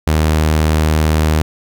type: tone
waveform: sawtooth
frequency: 77.78 Hz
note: D#2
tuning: in tune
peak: -7 dBFS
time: 0.07-1.42 s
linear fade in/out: 0 ms
effects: none